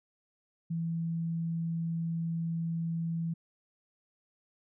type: tone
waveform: sine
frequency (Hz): 165.8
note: E3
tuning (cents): +10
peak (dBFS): -30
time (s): 0.7-3.34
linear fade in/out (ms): 10
effects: none